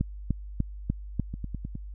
two click trains, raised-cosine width 5 ms, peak -22 / -13 dBFS, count 5 / 5, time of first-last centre 1.34-1.754 / 0.01-1.197 s, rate 9.67 / 3.37 Hz, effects added 50 Hz sine -37 dBFS peak until 1.94 s

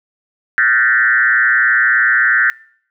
sine tone with frequency modulation, 1661.2 Hz, G#6, in tune, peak -9 dBFS, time 0.58-2.5 s, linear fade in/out 0 ms, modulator 123 Hz, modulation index 1.9, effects noise-tail reverb RT60 0.6 s tail -25 dB re dry

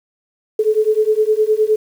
sine beating tone pair, 426.6 / 436.3 Hz, G#4 / A4, +46 / -15 cents, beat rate 9.7 Hz, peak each -15 dBFS, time 0.59-1.76 s, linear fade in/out 5 ms, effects 7-bit

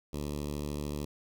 10% pulse tone with notch filter, 73.42 Hz, D2, in tune, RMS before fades -36 dBFS, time 0.13-1.05 s, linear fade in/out 5 ms, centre 1600 Hz, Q 0.7, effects none

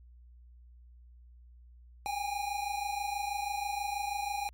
square tone pair together, 795.8 / 822 Hz, G5 / G#5, +26 / -18 cents, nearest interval minor second, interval 56 cents, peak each -37 / -35 dBFS, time 2.06-4.49 s, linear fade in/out 0 ms, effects added 60 Hz sine -52 dBFS peak until 4.53 s + MP3 64 kbps

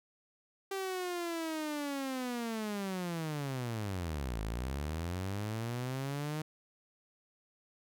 sawtooth linear two-way sweep, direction down then up, 392 to 51.5 to 156.2 Hz, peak -31 dBFS, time 0.71-6.42 s, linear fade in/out 5 ms, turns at 4.41 s, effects none

